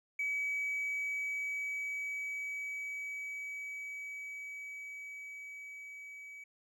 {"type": "tone with level ramp", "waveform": "triangle", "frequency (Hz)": 2279, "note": "C#7", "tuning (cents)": 47, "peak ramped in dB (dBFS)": [-29, -45], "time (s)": [0.19, 6.44], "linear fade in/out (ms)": 5, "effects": ["tanh soft clip ceiling -28 dBFS"]}